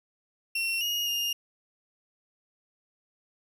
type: tone with pitch steps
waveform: 35% pulse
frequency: 2723 / 2870 / 2829 Hz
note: F7 / F7 / F7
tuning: -44 / +47 / +22 cents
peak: -25 dBFS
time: 0.55-1.33 s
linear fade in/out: 5 ms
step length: 260 ms
effects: none